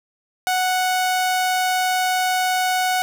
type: tone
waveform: sawtooth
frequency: 739 Hz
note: F#5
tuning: 2 cents flat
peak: -14 dBFS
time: 0.47-3.02 s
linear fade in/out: 0 ms
effects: none